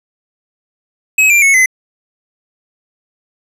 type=tone with pitch steps; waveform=square; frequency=2556 / 2371 / 2200 / 2040 Hz; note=D#7 / D7 / C#7 / C7; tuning=+46 / +16 / -14 / -44 cents; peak=-7 dBFS; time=1.18-1.66 s; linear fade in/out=5 ms; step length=120 ms; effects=low-pass 12000 Hz 12 dB/octave